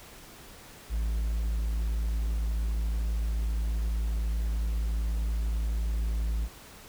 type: tone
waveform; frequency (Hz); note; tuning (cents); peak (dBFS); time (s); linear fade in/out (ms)
triangle; 55; A1; 0; -24; 0.89-6.49; 50
effects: pink hiss -49 dBFS RMS until 6.88 s